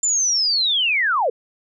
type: linear sweep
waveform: sine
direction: down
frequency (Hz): 7230 to 426.6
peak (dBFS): -16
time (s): 0.03-1.3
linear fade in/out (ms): 5
effects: none